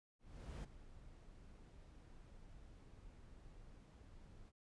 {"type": "noise with ADSR envelope", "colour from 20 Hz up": "brown", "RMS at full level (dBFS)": -45, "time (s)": [0.19, 4.52], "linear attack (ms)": 450, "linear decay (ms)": 11, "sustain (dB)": -14, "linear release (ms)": 40, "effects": ["resampled to 22050 Hz"]}